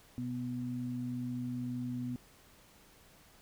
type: tone pair together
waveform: sine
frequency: 124.81 / 246.9 Hz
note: B2 / B3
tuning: +19 / 0 cents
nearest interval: octave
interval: 1181 cents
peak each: -40 / -36 dBFS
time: 0.18-2.16 s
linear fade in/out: 0 ms
effects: pink hiss -61 dBFS RMS until 3.41 s